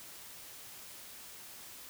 silence, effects white hiss -50 dBFS RMS until 1.89 s

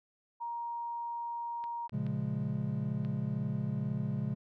sine tone, 940 Hz, A#5, 14 cents sharp, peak -35 dBFS, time 0.4-1.88 s, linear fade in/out 20 ms
clicks, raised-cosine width 0.3 ms, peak -35 dBFS, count 4, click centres 1.64 / 1.895 / 2.066 / 3.049 s
triangle chord, Bb minor seventh, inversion none, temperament equal, 116.54 / 138.59 / 174.61 / 207.7 Hz, Bb2 / Db3 / F3 / Ab3, 0 / 0 / 0 / 0 cents, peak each -36 / -33 / -38 / -35 dBFS, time 1.92-4.35 s, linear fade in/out 20 ms
effects none

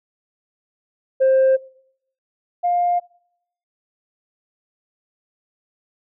sine tone pair in turn, 528 / 704.8 Hz, C5 / F5, +16 / +16 cents, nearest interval perfect fourth, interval 500 cents, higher second, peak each -10 / -15 dBFS, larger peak first, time 1.2-1.57 / 2.63-3 s, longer neither, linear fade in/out 20 ms, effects noise-tail reverb RT60 0.7 s tail -23 dB re dry + tanh soft clip ceiling -10 dBFS

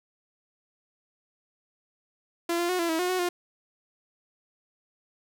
sawtooth tone with pitch steps, 340.8 / 346.3 / 364.6 / 338.5 / 323 / 360.3 / 368.6 / 353.6 Hz, F4 / F4 / F#4 / E4 / E4 / F#4 / F#4 / F4, -42 / -15 / -25 / +46 / -35 / -46 / -7 / +22 cents, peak -21 dBFS, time 2.49-3.29 s, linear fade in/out 5 ms, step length 100 ms, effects none

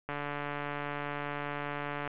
click train, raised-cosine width 0.5 ms, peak -21 dBFS, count 289, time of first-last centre 0.09-2.076 s, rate 145 Hz, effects resampled to 8000 Hz + 8-bit

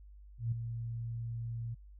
sine tone with ADSR envelope, 116.2 Hz, A#2, 5 cents flat, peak -28 dBFS, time 0.38-1.75 s, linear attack 140 ms, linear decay 6 ms, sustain -8 dB, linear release 15 ms, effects added 50 Hz sine -51 dBFS peak until 1.99 s

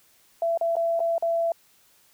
sine tone with dropouts, 670 Hz, E5, 28 cents sharp, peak -21 dBFS, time 0.42-1.52 s, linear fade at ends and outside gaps 2 ms, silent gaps 0.575-0.611 / 0.756-0.766 / 0.994-1.002 / 1.181-1.224 s, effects white hiss -60 dBFS RMS until 2.13 s

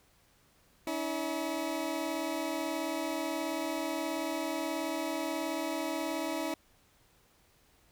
20% pulse tone pair together, 283.3 / 321.8 Hz, C#4 / E4, +38 / -42 cents, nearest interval major second, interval 220 cents, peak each -32 / -29 dBFS, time 0.87-6.54 s, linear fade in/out 2 ms, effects pink hiss -66 dBFS RMS until 7.91 s

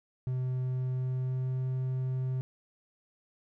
triangle tone with pitch glide, 127.9 to 129.46 Hz, C3 to C3, -39 to -18 cents, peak -27 dBFS, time 0.27-2.41 s, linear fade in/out 0 ms, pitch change +21 cents, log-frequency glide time 0.62-1.68 s, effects none

